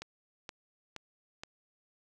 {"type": "click train", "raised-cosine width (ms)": 0.2, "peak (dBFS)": -24, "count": 4, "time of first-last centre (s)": [0.02, 1.435], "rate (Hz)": 2.12, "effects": []}